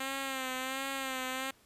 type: tone with vibrato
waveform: 5% pulse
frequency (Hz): 264.6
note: C4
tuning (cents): +20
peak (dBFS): -23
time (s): 0-1.51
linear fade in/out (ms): 5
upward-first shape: sine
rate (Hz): 1.4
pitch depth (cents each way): 49
effects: pink hiss -64 dBFS RMS until 1.65 s + resampled to 32000 Hz